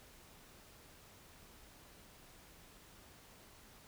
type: silence
effects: pink hiss -60 dBFS RMS until 3.87 s